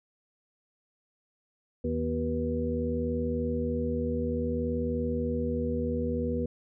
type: harmonic tone with a mistuned harmonic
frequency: 80.6 Hz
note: E2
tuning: 38 cents flat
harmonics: 1 / 2 / 3 / 5 / 6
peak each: -33 / -38 / -31 / -38 / -32 dBFS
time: 1.84-6.46 s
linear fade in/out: 5 ms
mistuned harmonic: 5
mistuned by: -100 cents
effects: none